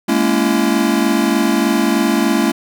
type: chord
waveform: square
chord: A# half-diminished seventh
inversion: third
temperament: just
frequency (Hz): 209.8 / 233.1 / 279.7 / 335.6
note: G#3 / A#3 / C#4 / E4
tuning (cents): +18 / 0 / +16 / +31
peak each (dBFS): -19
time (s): 0.08-2.52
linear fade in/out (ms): 10
effects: none